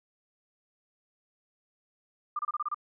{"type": "tone bursts", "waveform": "sine", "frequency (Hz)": 1201, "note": "D6", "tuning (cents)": 38, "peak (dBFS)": -28, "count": 7, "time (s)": [2.36, 2.745], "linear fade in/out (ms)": 5, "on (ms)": 31, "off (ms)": 28, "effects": []}